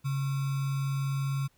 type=tone with sample-and-hold; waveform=sine; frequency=137.3 Hz; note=C#3; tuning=16 cents flat; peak=-27 dBFS; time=0.04-1.48 s; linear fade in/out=20 ms; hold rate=1225 Hz; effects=pink hiss -68 dBFS RMS until 1.57 s